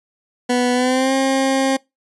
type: tone with pitch glide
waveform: 20% pulse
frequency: 246.9 to 267.7 Hz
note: B3 to C4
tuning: 0 to +40 cents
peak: -10 dBFS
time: 0.49-1.77 s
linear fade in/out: 10 ms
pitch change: +140 cents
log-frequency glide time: 0.73-1.13 s
effects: noise-tail reverb RT60 0.2 s tail -24 dB re dry + resampled to 24000 Hz